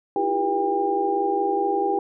sine tone cluster, 319.5 / 344.2 / 395.9 / 481.9 / 800 Hz, D#4 / F4 / G4 / B4 / G5, +46 / -25 / +17 / -43 / +35 cents, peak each -31 / -29 / -24 / -31 / -23 dBFS, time 0.16-1.99 s, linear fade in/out 2 ms, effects none

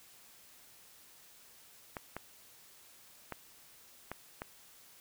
clicks, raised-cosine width 0.5 ms, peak -24 dBFS, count 5, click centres 1.968 / 2.166 / 3.323 / 4.116 / 4.419 s, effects white hiss -59 dBFS RMS until 5 s

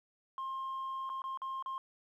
sine tone with dropouts, 1063 Hz, C6, 27 cents sharp, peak -34 dBFS, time 0.38-1.78 s, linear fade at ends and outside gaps 1 ms, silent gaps 1.093-1.099 / 1.219-1.24 / 1.374-1.418 / 1.625-1.66 s, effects tanh soft clip ceiling -35 dBFS + 12-bit

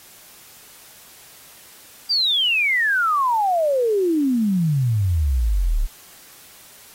sine exponential sweep, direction down, 4824 to 32.44 Hz, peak -16 dBFS, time 2.09-5.87 s, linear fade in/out 20 ms, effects white hiss -46 dBFS RMS until 6.94 s + AAC 48 kbps

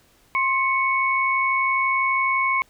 sine tone pair together, 1057.5 / 2217 Hz, C6 / C#7, +18 / 0 cents, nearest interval octave + minor second, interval 1282 cents, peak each -21 dBFS, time 0.35-2.62 s, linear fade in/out 0 ms, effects pink hiss -58 dBFS RMS until 2.69 s

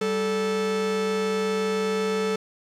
45% pulse tone pair together, 194.75 / 437.2 Hz, G3 / A4, -11 / -11 cents, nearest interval octave + major second, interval 1400 cents, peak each -29 / -24 dBFS, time 0.01-2.36 s, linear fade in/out 5 ms, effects low-pass 7000 Hz 12 dB/octave + 9-bit

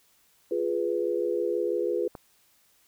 sine chord, F diminished, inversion none, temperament equal, 349.2 / 415.3 / 493.9 Hz, F4 / Ab4 / Cb5, 0 / 0 / 0 cents, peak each -29 dBFS, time 0.51-2.08 s, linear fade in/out 5 ms
click, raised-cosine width 1 ms, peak -25 dBFS, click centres 2.152 s
effects white hiss -64 dBFS RMS until 2.87 s

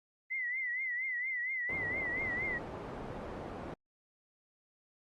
sine tone with vibrato, 2014 Hz, B6, 33 cents sharp, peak -33 dBFS, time 0.3-2.59 s, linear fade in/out 20 ms, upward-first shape triangle, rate 4.3 Hz, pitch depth 110 cents each way
white low-pass noise, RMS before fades -43 dBFS, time 1.69-3.74 s, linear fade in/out 2 ms, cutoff 680 Hz, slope 12 dB/octave
effects Opus 32 kbps

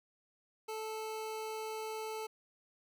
25% pulse tone, 437.6 Hz, A4, 9 cents flat, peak -35 dBFS, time 0.68-2.27 s, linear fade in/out 10 ms, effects none

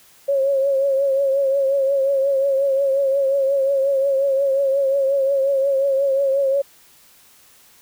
sine tone with vibrato, 547 Hz, C#5, 23 cents flat, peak -15 dBFS, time 0.28-6.62 s, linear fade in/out 10 ms, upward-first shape triangle, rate 5.6 Hz, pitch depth 56 cents each way, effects white hiss -51 dBFS RMS until 7.81 s

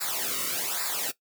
white noise with flanger, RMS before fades -30 dBFS, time 0-1.12 s, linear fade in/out 20 ms, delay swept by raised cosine 0.32 to 1.23 ms, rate 1.2 Hz, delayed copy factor -0.9, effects noise-tail reverb RT60 0.1 s tail -17 dB re dry

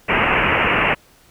white low-pass noise, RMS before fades -17 dBFS, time 0.08-0.95 s, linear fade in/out 20 ms, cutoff 2800 Hz, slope 96 dB/octave, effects pink hiss -52 dBFS RMS until 1.3 s

